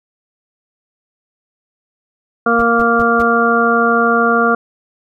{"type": "harmonic tone", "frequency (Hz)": 233.1, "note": "A#3", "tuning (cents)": 0, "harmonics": [1, 2, 3, 5, 6], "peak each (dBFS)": [-17, -16, -18, -16, -15], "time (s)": [2.46, 4.55], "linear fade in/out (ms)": 5}
{"type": "noise bursts", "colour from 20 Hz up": "brown", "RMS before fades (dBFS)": -25, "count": 4, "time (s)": [2.59, 3.224], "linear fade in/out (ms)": 5, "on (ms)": 31, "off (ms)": 170}
{"effects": []}